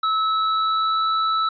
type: tone with pitch glide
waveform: square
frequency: 1300 to 1310.6 Hz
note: E6 to E6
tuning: -24 to -10 cents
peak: -19 dBFS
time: 0.03-1.49 s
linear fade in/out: 5 ms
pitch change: +14 cents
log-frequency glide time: 0.25-1.07 s
effects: resampled to 11025 Hz